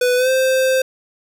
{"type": "tone with pitch glide", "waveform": "square", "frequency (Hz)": [495.9, 522.1], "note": ["B4", "C5"], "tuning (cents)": [7, -4], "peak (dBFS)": -14, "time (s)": [0.01, 0.82], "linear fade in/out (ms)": 5, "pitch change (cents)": 89, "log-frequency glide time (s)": [0.16, 0.3], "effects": []}